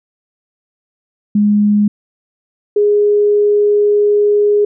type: tone pair in turn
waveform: sine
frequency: 207.5 / 413.9 Hz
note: G#3 / G#4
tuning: -1 / -6 cents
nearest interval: octave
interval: 1195 cents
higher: second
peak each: -8 dBFS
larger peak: neither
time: 1.35-1.88 / 2.76-4.65 s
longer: second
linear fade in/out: 5 ms
effects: none